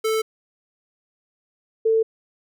square / sine tone pair in turn, 440 / 446.1 Hz, A4 / A4, 0 / +24 cents, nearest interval unison, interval 24 cents, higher second, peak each -20 / -15 dBFS, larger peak second, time 0.04-0.22 / 1.85-2.03 s, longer neither, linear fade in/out 10 ms, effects none

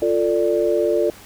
sine chord, D minor, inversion first, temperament equal with one note detuned, 349.2 / 445.6 / 587.3 Hz, F4 / A4 / D5, 0 / +22 / 0 cents, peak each -20 dBFS, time 0.02-1.1 s, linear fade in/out 2 ms, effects pink hiss -43 dBFS RMS until 1.25 s

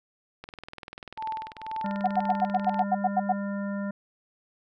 click train, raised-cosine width 0.3 ms, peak -24 dBFS, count 49, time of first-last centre 0.44-2.793 s, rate 20.4 Hz
sine tone with tremolo, 880 Hz, A5, in tune, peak -28 dBFS, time 1.17-2.84 s, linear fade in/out 10 ms, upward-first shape triangle, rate 2 Hz, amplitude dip 100%
harmonic tone, 200 Hz, G3, 35 cents sharp, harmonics 1 / 3 / 5 / 7 / 9, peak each -29 / -37 / -45 / -43 / -47 dBFS, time 1.84-3.91 s, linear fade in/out 5 ms
sine tone bursts, 740 Hz, F#5, in tune, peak -19 dBFS, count 11, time 2.04-3.324 s, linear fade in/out 5 ms, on 34 ms, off 91 ms
effects none

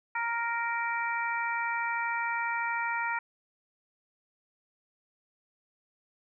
harmonic tone, 466.2 Hz, A#4, in tune, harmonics 2 / 3 / 4 / 5, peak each -32 / -34 / -35 / -36 dBFS, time 0.15-3.19 s, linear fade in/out 5 ms, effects none

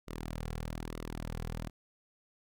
sawtooth tone with flanger, 40.26 Hz, E1, 40 cents flat, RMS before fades -40 dBFS, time 0.07-1.7 s, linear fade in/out 20 ms, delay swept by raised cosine 1.2 to 3.3 ms, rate 1.1 Hz, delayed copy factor -0.6, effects none

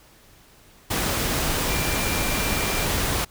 sine tone in noise, 2371 Hz, D7, 16 cents sharp, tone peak -32 dBFS, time 1.69-2.86 s, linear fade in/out 10 ms, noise pink, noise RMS -24 dBFS, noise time 0.9-3.25 s, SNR -11 dB, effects pink hiss -53 dBFS RMS until 3.3 s

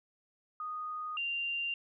sine tone pair in turn, 1239 / 2781 Hz, D#6 / F7, -8 / -8 cents, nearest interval octave + major second, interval 1400 cents, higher second, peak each -36 / -32 dBFS, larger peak second, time 0.6-1.17 / 1.17-1.74 s, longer neither, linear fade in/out 2 ms, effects none

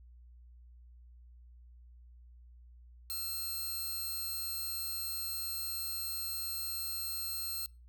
5% pulse tone pair together, 1335 / 4219 Hz, E6 / C8, +22 / +14 cents, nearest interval octave + minor sixth, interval 1992 cents, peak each -38 / -29 dBFS, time 3.1-7.66 s, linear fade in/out 0 ms, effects noise-tail reverb RT60 0.3 s tail -26 dB re dry + added 60 Hz sine -53 dBFS peak until 7.88 s

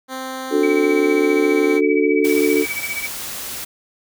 10% pulse tone, 261.4 Hz, C4, 1 cent flat, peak -18 dBFS, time 0.08-1.81 s, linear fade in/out 50 ms
sine chord, D major, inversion none, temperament just, 293.7 / 367.1 / 440.5 Hz, D4 / F#4 / A4, 0 / -14 / +2 cents, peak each -18 / -19 / -17 dBFS, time 0.5-2.66 s, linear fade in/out 50 ms
sine tone with tremolo, 2288 Hz, D7, 46 cents flat, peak -20 dBFS, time 0.63-3.07 s, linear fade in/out 5 ms, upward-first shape triangle, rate 15 Hz, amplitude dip 95%
white noise, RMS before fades -29 dBFS, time 2.24-3.65 s, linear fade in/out 10 ms
effects none

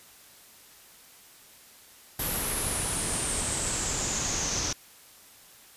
pink noise with low-pass filter sweep, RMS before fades -30 dBFS, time 2.19-4.73 s, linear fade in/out 5 ms, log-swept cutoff 12000 to 5900 Hz, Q 7.3, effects white hiss -53 dBFS RMS until 5.76 s + resampled to 32000 Hz

